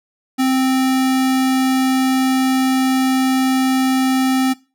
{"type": "tone", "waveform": "square", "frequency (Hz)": 261.6, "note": "C4", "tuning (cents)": 0, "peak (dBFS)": -14, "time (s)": [0.38, 4.54], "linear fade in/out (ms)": 20, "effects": ["noise-tail reverb RT60 0.3 s tail -20 dB re dry"]}